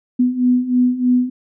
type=beating tone pair; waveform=sine; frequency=246.9 / 250.1 Hz; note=B3 / B3; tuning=0 / +22 cents; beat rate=3.2 Hz; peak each=-18 / -14 dBFS; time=0.19-1.3 s; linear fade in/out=10 ms; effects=none